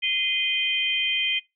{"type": "tone cluster", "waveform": "sine", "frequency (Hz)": [2061, 2469, 3137], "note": ["C7", "D#7", "G7"], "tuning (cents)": [-27, -14, 1], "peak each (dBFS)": [-29, -25, -24], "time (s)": [0.02, 1.4], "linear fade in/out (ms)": 20, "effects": ["noise-tail reverb RT60 0.2 s tail -22 dB re dry"]}